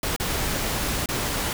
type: noise with dropouts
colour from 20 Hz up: pink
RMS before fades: -26 dBFS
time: 0.03-1.53 s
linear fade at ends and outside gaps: 2 ms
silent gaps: 0.163-0.199 / 1.059-1.088 s
effects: none